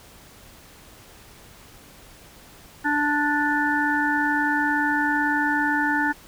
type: harmonic tone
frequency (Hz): 293.7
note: D4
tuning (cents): 0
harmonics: 1 / 3 / 5 / 6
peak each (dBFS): -25 / -25 / -25 / -25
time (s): 2.84-6.13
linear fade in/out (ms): 20
effects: pink hiss -48 dBFS RMS until 6.27 s